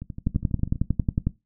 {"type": "two click trains", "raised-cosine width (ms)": 5, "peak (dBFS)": [-9, -21], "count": [12, 10], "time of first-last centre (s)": [[0.27, 1.27], [0.02, 0.758]], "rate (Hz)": [11, 12.2], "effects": ["noise-tail reverb RT60 0.2 s tail -18 dB re dry"]}